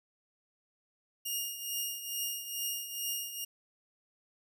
10% pulse tone with tremolo, 2838 Hz, F7, 27 cents sharp, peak -23 dBFS, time 1.25-3.45 s, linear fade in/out 10 ms, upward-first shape triangle, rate 2.3 Hz, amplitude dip 70%, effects none

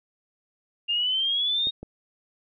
sine exponential sweep, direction up, 2794 to 3746 Hz, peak -22 dBFS, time 0.88-1.71 s, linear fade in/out 20 ms
clicks, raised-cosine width 2 ms, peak -26 / -24 dBFS, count 2, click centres 1.671 / 1.83 s
effects none

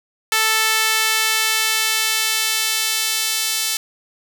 sawtooth tone with high-pass filter sweep, 440 Hz, A4, in tune, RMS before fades -19 dBFS, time 0.32-3.77 s, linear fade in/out 2 ms, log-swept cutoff 1600 to 3900 Hz, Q 0.81, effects 7-bit

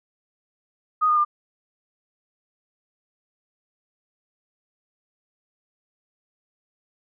sine tone with pitch steps, 1244.5 / 1221.7 / 1199.3 Hz, D#6 / D#6 / D6, 0 / -32 / +36 cents, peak -16 dBFS, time 1.01-1.25 s, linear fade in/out 20 ms, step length 80 ms, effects none

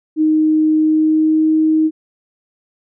sine tone with pitch glide, 311.1 to 314.2 Hz, D#4 to D#4, 0 to +17 cents, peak -10 dBFS, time 0.16-1.91 s, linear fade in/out 50 ms, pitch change +17 cents, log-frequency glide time 0.77-1.51 s, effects none

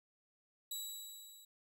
15% pulse tone with level ramp, 3905 Hz, B7, 20 cents flat, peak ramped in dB -32 to -50 dBFS, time 0.71-1.45 s, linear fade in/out 5 ms, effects none

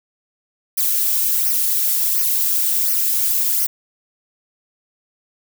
violet noise with flanger, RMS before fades -18 dBFS, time 0.77-3.67 s, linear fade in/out 10 ms, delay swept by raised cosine 0.26 to 3.46 ms, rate 1.4 Hz, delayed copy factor -0.75, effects none

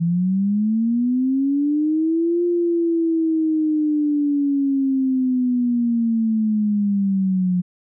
sine linear two-way sweep, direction up then down, 164.81 to 350 to 177.9 Hz, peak -16 dBFS, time 0-7.62 s, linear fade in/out 20 ms, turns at 2.44 s, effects none

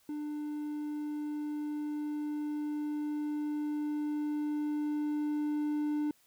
triangle tone with level ramp, 298.1 Hz, D4, 26 cents sharp, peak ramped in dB -33 to -27 dBFS, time 0.09-6.11 s, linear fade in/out 2 ms, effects white hiss -67 dBFS RMS until 6.26 s

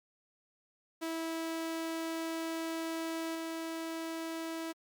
sawtooth tone with level steps, 326.6 Hz, E4, 16 cents flat, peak -31 / -33 dBFS, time 1.01-4.73 s, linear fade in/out 20 ms, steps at 3.35 s, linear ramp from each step 2 ms, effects Opus 48 kbps

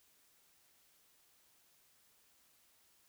silence, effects white hiss -70 dBFS RMS until 3.08 s

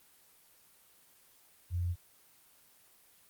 sine tone, 87.7 Hz, F2, 8 cents sharp, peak -30 dBFS, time 1.7-1.96 s, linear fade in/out 50 ms, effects white hiss -63 dBFS RMS until 3.29 s + Opus 24 kbps

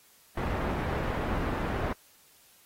pink low-pass noise, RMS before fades -31 dBFS, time 0.37-1.93 s, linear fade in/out 5 ms, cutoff 1500 Hz, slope 12 dB/octave, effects white hiss -60 dBFS RMS until 2.65 s + AAC 48 kbps

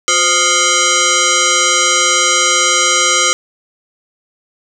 sine tone with frequency modulation, 2275 Hz, C#7, 44 cents sharp, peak -9 dBFS, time 0.08-3.33 s, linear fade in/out 0 ms, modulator 878 Hz, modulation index 5.9, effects none

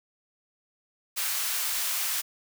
white high-pass noise, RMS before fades -29 dBFS, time 1.16-2.22 s, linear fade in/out 20 ms, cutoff 1000 Hz, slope 12 dB/octave, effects none

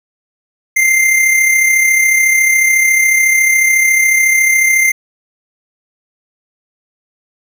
square tone with amplitude modulation, 2093 Hz, C7, in tune, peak -7 dBFS, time 0.76-4.92 s, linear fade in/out 10 ms, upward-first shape sine, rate 34 Hz, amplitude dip 40%, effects none

